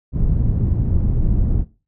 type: low-pass noise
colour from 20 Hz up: pink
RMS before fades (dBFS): -17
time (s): 0.12-1.65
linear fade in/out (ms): 50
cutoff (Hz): 160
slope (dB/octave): 12
effects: noise-tail reverb RT60 0.3 s tail -17 dB re dry